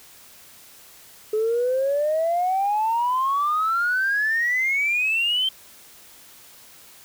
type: exponential sweep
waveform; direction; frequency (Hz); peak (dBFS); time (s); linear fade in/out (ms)
sine; up; 424.2 to 3142; -18; 1.33-5.49; 5
effects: tanh soft clip ceiling -15 dBFS + white hiss -48 dBFS RMS until 7.04 s